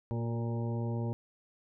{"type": "harmonic tone with a mistuned harmonic", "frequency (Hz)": 116.54, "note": "A#2", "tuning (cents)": 0, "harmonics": [1, 2, 3, 4, 5, 7, 8], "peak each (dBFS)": [-32, -38, -42, -44, -46, -49, -50], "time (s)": [0.11, 1.13], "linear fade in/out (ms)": 0, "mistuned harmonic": 3, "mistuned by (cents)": 28, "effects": []}